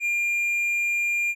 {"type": "tone", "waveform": "triangle", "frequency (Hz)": 2400, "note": "D7", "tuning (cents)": 37, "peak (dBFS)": -20, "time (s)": [0, 1.35], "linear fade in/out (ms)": 50, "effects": []}